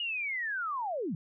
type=linear sweep; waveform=sine; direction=down; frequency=2899 to 135.7 Hz; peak=-31 dBFS; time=0-1.15 s; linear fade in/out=2 ms; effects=none